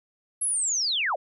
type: linear sweep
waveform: sine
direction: down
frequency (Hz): 11175 to 482.1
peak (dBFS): -23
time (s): 0.41-1.16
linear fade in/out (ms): 10
effects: none